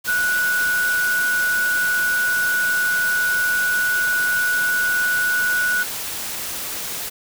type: tone in noise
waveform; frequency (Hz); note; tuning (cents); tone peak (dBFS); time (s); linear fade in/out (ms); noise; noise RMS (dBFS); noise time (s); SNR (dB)
sine; 1472; F#6; -9; -17; 0.07-5.84; 20; white; -28; 0.04-7.1; +8
effects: none